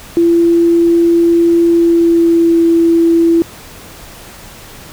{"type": "tone with pitch glide", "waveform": "sine", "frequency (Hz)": [338.6, 333.9], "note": ["E4", "E4"], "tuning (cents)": [46, 22], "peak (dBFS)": -6, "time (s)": [0.17, 3.42], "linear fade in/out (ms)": 0, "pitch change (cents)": -24, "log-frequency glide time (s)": [1.68, 2.61], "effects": ["pink hiss -34 dBFS RMS until 4.92 s"]}